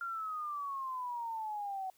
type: exponential sweep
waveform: sine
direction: down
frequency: 1396.9 to 748 Hz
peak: -36 dBFS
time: 0.01-1.9 s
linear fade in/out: 2 ms
effects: white hiss -69 dBFS RMS until 1.97 s